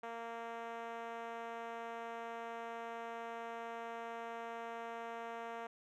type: tone with band-pass filter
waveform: 5% pulse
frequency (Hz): 231.1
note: A#3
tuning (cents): -15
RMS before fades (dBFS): -45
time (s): 0.03-5.67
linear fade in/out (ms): 5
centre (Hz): 630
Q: 1.2
effects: none